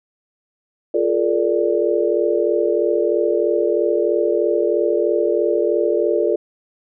sine chord, Bb dominant seventh, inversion second, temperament equal with one note detuned, 349.2 / 423.1 / 466.2 / 587.3 Hz, F4 / Ab4 / Bb4 / D5, 0 / +32 / 0 / 0 cents, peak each -20 / -20 / -21 / -21 dBFS, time 0.94-6.36 s, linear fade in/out 5 ms, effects none

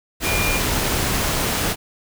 sine tone in noise, 2410 Hz, D7, 44 cents sharp, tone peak -23 dBFS, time 0.23-0.61 s, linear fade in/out 50 ms, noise pink, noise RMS -21 dBFS, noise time 0.2-1.76 s, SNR -5 dB, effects none

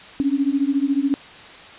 sine beating tone pair, 271.5 / 285.5 Hz, C#4 / D4, -36 / -49 cents, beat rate 14 Hz, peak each -20 dBFS, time 0.2-1.14 s, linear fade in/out 0 ms, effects white hiss -41 dBFS RMS until 1.78 s + resampled to 8000 Hz

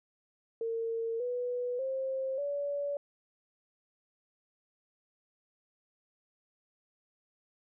sine tone with pitch steps, 456.2 / 491.8 / 530.1 / 571.5 Hz, A#4 / B4 / C5 / D5, -37 / -7 / +23 / -47 cents, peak -31 dBFS, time 0.61-2.97 s, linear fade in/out 2 ms, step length 590 ms, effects none

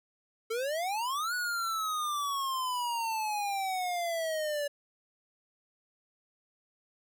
square exponential two-way sweep, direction up then down, 437.9 to 1480 to 573 Hz, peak -31 dBFS, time 0.5-4.68 s, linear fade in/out 10 ms, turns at 1.34 s, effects none

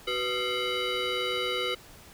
sine tone with frequency modulation, 1244.5 Hz, D#6, in tune, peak -24 dBFS, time 0.07-1.75 s, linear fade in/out 10 ms, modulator 869 Hz, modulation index 2.9, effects tanh soft clip ceiling -26 dBFS + pink hiss -51 dBFS RMS until 2.13 s

